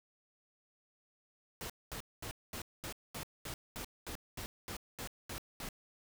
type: noise bursts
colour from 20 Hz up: pink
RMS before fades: -43 dBFS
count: 14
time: 1.61-5.688 s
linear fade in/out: 0 ms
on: 87 ms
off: 220 ms
effects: none